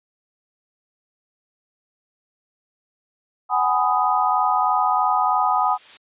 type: chord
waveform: sine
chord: G# minor seventh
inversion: third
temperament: just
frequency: 747.5 / 830.6 / 996.7 / 1245.9 Hz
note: F#5 / G#5 / B5 / D#6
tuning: +17 / 0 / +16 / +2 cents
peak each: -22 / -22 / -23 / -21 dBFS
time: 3.49-5.78 s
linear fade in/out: 50 ms
type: noise with exponential growth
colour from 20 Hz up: blue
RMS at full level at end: -33 dBFS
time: 5.09-5.97 s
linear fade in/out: 2 ms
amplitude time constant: 190 ms
effects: resampled to 8000 Hz